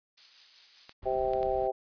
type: noise with tremolo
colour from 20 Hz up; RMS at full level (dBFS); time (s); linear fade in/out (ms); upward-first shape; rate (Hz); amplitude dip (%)
violet; -40; 0.17-0.93; 10; sine; 5.2; 30
type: clicks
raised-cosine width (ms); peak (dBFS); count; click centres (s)
0.2; -27; 3; 0.894 / 1.335 / 1.43
type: noise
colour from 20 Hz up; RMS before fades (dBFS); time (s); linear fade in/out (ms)
brown; -45; 1.02-1.68; 10
type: harmonic tone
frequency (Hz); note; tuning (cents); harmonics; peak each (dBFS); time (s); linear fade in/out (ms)
130; C3; -11; 3 / 4 / 5 / 6; -32 / -32 / -32 / -32; 1.05-1.72; 20
effects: resampled to 11025 Hz